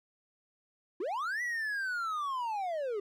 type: linear two-way sweep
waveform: triangle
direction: up then down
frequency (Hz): 311.1 to 1975.5 to 389.2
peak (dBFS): -30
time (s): 1-3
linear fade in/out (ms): 5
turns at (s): 1.42
effects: none